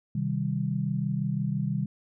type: chord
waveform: sine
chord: C minor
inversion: none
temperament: just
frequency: 130.81 / 156.98 / 196.22 Hz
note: C3 / Eb3 / G3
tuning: 0 / +16 / +2 cents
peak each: -30 dBFS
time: 0.15-1.86 s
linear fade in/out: 5 ms
effects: none